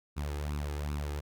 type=tone with flanger; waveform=sawtooth; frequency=73.42 Hz; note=D2; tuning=in tune; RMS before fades=-35 dBFS; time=0.16-1.21 s; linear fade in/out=20 ms; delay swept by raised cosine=0.76 to 2.46 ms; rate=2.6 Hz; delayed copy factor=+0.65; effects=none